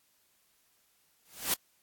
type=noise with exponential growth; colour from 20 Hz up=white; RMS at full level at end=-25 dBFS; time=1.25-1.54 s; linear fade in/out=5 ms; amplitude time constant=61 ms; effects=white hiss -70 dBFS RMS until 1.82 s + AAC 64 kbps